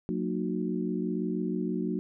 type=harmonic tone with a mistuned harmonic; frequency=61.1 Hz; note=B1; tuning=18 cents flat; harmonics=3 / 4 / 5 / 6; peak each=-32 / -33 / -34 / -35 dBFS; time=0.09-1.99 s; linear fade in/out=0 ms; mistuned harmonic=4; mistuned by=-110 cents; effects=none